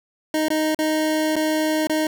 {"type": "tone with dropouts", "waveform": "25% pulse", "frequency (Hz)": 311.1, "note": "D#4", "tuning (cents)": 0, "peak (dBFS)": -15, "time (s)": [0.34, 2.07], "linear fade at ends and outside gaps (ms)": 2, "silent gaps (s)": [[0.484, 0.503], [0.747, 0.789], [1.357, 1.364], [1.871, 1.896]], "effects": []}